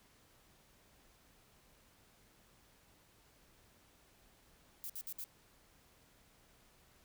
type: noise bursts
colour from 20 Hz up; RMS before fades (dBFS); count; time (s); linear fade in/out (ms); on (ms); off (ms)
violet; -44; 4; 4.84-5.241; 0; 56; 59
effects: pink hiss -67 dBFS RMS until 7.04 s